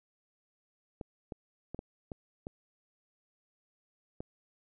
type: clicks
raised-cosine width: 2 ms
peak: -26 dBFS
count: 7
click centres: 1.012 / 1.322 / 1.746 / 1.791 / 2.118 / 2.469 / 4.205 s
effects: none